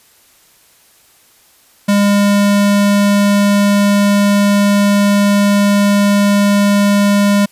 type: tone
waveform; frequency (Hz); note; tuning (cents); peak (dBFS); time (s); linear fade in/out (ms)
square; 202.6; G#3; -43; -9; 1.88-7.46; 10
effects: white hiss -49 dBFS RMS until 7.51 s + resampled to 32000 Hz